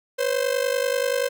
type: ring-modulated tone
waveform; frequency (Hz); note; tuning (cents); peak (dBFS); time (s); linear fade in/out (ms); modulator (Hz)
45% pulse; 520; C5; -11; -18; 0.18-1.29; 20; 25.2
effects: none